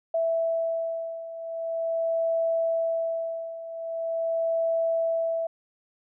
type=beating tone pair; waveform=sine; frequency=659.3 / 659.73 Hz; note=E5 / E5; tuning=0 / +1 cents; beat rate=0.43 Hz; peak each=-30 / -26 dBFS; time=0.14-5.47 s; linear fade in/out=5 ms; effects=none